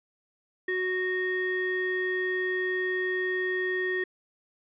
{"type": "ring-modulated tone", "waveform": "triangle", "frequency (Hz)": 741, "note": "F#5", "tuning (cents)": 2, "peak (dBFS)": -21, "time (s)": [0.68, 4.04], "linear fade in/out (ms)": 5, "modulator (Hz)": 1110, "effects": ["resampled to 8000 Hz"]}